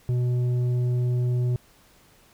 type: tone with tanh clipping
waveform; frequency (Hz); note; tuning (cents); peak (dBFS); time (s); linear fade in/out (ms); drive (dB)
sine; 123.47; B2; 0; -22; 0.09-1.56; 0; 7
effects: pink hiss -57 dBFS RMS until 2.33 s